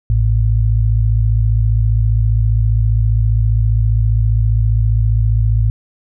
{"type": "tone pair together", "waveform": "sine", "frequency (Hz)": [55, 110], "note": ["A1", "A2"], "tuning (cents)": [0, 0], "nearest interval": "octave", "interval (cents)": 1200, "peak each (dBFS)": -13, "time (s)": [0.1, 5.7], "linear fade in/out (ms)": 0, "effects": []}